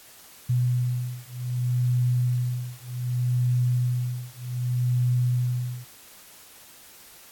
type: beating tone pair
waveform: sine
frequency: 123.47 / 124.12 Hz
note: B2 / B2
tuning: 0 / +9 cents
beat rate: 0.65 Hz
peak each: -25 dBFS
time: 0.49-5.85 s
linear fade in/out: 10 ms
effects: white hiss -49 dBFS RMS until 7.31 s + AAC 64 kbps